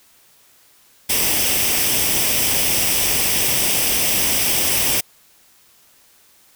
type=noise with comb filter; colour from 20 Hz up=white; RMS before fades=-18 dBFS; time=1.09-5.01 s; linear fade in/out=10 ms; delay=0.36 ms; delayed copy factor=+0.55; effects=white hiss -53 dBFS RMS until 6.55 s